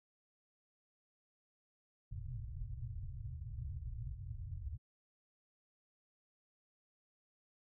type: low-pass noise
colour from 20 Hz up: white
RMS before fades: -44 dBFS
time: 2.11-4.78 s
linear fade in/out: 20 ms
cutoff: 130 Hz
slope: 96 dB/octave
effects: none